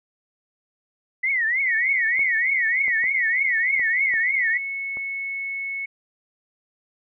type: tone with vibrato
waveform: sine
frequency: 1975.5 Hz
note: B6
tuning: in tune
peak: -19 dBFS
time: 1.23-4.58 s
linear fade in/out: 10 ms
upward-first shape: triangle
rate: 3.3 Hz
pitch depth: 220 cents each way
type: tone with pitch glide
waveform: sine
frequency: 2217 to 2200 Hz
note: C#7 to C#7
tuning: 0 to -14 cents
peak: -26 dBFS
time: 1.66-5.86 s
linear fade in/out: 10 ms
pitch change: -14 cents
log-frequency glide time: 1.77-4.04 s
type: clicks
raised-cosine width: 1 ms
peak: -27 dBFS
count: 6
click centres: 2.193 / 2.881 / 3.04 / 3.796 / 4.139 / 4.971 s
effects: none